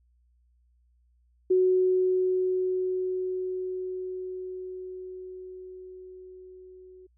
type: tone with level ramp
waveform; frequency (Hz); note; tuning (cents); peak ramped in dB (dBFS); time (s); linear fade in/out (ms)
sine; 370; F#4; 0; -18 to -47; 1.5-7.07; 10
effects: added 60 Hz sine -62 dBFS peak until 7.17 s